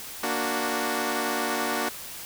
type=chord; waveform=10% pulse; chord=Bb augmented; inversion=none; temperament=equal; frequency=233.1 / 293.7 / 370 Hz; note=Bb3 / D4 / F#4; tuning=0 / 0 / 0 cents; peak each=-22 dBFS; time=0.23-1.89 s; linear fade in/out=5 ms; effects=white hiss -39 dBFS RMS until 2.25 s